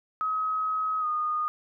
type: tone with pitch glide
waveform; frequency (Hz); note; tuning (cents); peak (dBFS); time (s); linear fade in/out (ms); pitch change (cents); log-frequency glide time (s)
sine; 1272 to 1229.4; D#6 to D#6; +38 to -21; -25; 0.21-1.48; 0; -59; 1-1.06
effects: none